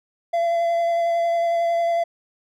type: tone with vibrato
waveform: triangle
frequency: 679 Hz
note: F5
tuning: 49 cents flat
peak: -16 dBFS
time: 0.33-2.04 s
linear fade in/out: 10 ms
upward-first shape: sine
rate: 11 Hz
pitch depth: 13 cents each way
effects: none